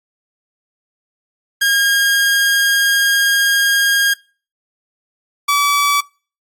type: tone pair in turn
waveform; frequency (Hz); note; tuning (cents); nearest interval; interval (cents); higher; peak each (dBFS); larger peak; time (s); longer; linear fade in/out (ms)
sawtooth; 1623 / 1147.6; G#6 / D6; -40 / -40; tritone; 600; first; -8; neither; 1.61-4.14 / 5.48-6.01; first; 10
effects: noise-tail reverb RT60 0.4 s tail -26 dB re dry + AAC 64 kbps